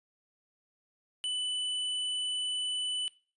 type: tone with hard clipping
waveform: sine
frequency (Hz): 2990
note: F#7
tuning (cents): +17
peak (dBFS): -32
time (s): 1.24-3.08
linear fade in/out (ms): 0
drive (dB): 14
effects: noise-tail reverb RT60 0.4 s tail -21 dB re dry + resampled to 24000 Hz